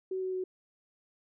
sine tone with pitch steps, 376.2 / 373.6 / 371 Hz, F#4 / F#4 / F#4, +29 / +17 / +5 cents, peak -31 dBFS, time 0.11-0.44 s, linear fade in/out 5 ms, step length 110 ms, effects none

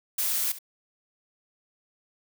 blue noise with echo, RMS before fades -27 dBFS, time 0.18-0.52 s, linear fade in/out 5 ms, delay 68 ms, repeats 1, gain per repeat -15 dB, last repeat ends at 0.588 s, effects none

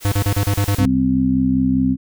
white noise, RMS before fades -31 dBFS, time 0-0.82 s, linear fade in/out 50 ms
square tone bursts, 100.7 Hz, G2, 47 cents sharp, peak -15 dBFS, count 8, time 0.05-0.853 s, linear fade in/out 0 ms, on 68 ms, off 37 ms
harmonic tone, 65 Hz, C2, 11 cents flat, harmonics 1 / 2 / 3 / 4, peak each -26 / -24 / -20 / -15 dBFS, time 0.77-1.97 s, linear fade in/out 50 ms
effects none

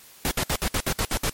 pink noise bursts, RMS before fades -24 dBFS, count 9, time 0.25-1.295 s, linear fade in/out 0 ms, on 61 ms, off 62 ms, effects white hiss -49 dBFS RMS until 1.33 s + MP3 64 kbps

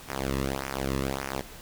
sawtooth tone with flanger, 67.4 Hz, C#2, 48 cents flat, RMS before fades -31 dBFS, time 0.08-1.42 s, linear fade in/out 20 ms, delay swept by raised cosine 0.24 to 1.34 ms, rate 1.7 Hz, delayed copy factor -1, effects pink hiss -46 dBFS RMS until 1.61 s

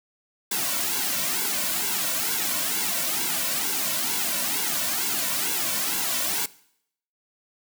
white noise with flanger, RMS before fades -26 dBFS, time 0.51-6.46 s, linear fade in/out 5 ms, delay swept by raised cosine 1.6 to 2.47 ms, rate 2.2 Hz, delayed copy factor -0.8, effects noise-tail reverb RT60 0.7 s tail -20 dB re dry + high-pass 150 Hz 12 dB/octave

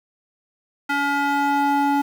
square tone with band-pass filter sweep, 283.5 Hz, C#4, 39 cents sharp, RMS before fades -20 dBFS, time 0.89-2.02 s, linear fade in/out 10 ms, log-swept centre 1500 to 670 Hz, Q 1.6, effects 7-bit

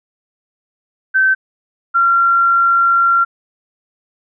sine tone pair in turn, 1542 / 1373.8 Hz, G6 / F6, -29 / -29 cents, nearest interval major second, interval 200 cents, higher first, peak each -9 dBFS, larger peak neither, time 1.14-1.35 / 1.94-3.25 s, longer second, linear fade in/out 20 ms, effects none

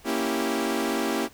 sawtooth chord, A# diminished seventh, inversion none, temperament equal, 233.1 / 277.2 / 329.6 / 392 Hz, A#3 / C#4 / E4 / G4, 0 / 0 / 0 / 0 cents, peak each -26 dBFS, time 0.04-1.29 s, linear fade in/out 50 ms, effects pink hiss -53 dBFS RMS until 1.33 s

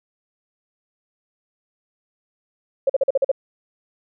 sine tone bursts, 542 Hz, C#5, 39 cents flat, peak -13 dBFS, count 7, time 2.87-3.316 s, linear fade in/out 5 ms, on 26 ms, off 44 ms, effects none

